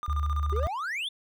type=tone with tremolo; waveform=triangle; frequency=1207 Hz; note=D6; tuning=47 cents sharp; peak=-29 dBFS; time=0.03-0.68 s; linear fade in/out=0 ms; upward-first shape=square; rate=15 Hz; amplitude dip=80%
type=tone; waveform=sine; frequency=74 Hz; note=D2; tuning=14 cents sharp; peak=-25 dBFS; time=0.08-0.67 s; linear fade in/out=0 ms
type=exponential sweep; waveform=triangle; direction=up; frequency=373.2 to 3651 Hz; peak=-28 dBFS; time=0.52-1.09 s; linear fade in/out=10 ms
effects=none